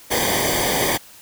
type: noise with comb filter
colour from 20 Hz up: pink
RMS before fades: -20 dBFS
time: 0.1-0.98 s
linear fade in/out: 20 ms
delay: 0.74 ms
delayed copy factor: -0.85
effects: white hiss -45 dBFS RMS until 1.21 s